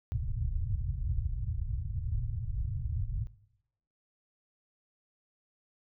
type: low-pass noise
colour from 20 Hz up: white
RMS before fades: -33 dBFS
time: 0.12-3.27 s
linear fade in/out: 0 ms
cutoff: 120 Hz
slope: 48 dB/octave
effects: noise-tail reverb RT60 0.8 s tail -19 dB re dry